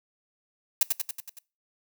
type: noise with echo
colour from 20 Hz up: blue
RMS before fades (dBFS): -20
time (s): 0.81-0.83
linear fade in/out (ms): 2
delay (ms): 93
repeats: 6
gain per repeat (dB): -4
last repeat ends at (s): 1.388
effects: noise-tail reverb RT60 0.3 s tail -22 dB re dry